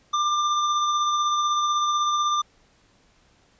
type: tone with tremolo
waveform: square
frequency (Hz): 1192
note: D6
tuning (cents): +25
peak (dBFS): -20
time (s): 0.13-2.42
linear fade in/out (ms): 10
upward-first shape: sine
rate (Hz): 16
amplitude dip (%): 25
effects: pink hiss -60 dBFS RMS until 3.59 s + resampled to 16000 Hz